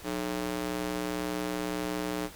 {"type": "tone with high-pass filter", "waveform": "square", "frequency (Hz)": 60.9, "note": "B1", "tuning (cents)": -24, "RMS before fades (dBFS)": -33, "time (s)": [0.03, 2.3], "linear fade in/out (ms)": 50, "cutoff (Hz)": 290, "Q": 1.3, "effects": ["pink hiss -48 dBFS RMS until 2.35 s"]}